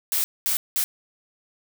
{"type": "noise bursts at uneven times", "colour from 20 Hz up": "blue", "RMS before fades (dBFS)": -23, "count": 3, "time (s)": [[0.12, 0.24], [0.46, 0.57], [0.76, 0.84]], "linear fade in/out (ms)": 0, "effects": []}